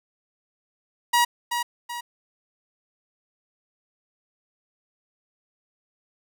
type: tone with echo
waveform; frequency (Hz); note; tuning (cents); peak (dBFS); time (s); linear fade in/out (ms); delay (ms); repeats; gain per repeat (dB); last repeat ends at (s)
sawtooth; 957; A#5; +45; -13; 1.13-1.25; 10; 380; 2; -7; 2.01
effects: none